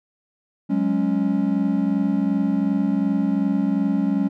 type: chord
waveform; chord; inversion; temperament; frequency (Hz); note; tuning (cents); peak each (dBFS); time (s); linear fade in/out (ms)
triangle; F# suspended second; none; equal; 185 / 207.7 / 277.2; F#3 / G#3 / C#4; 0 / 0 / 0; -22 / -20 / -20; 0.69-4.29; 20
effects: none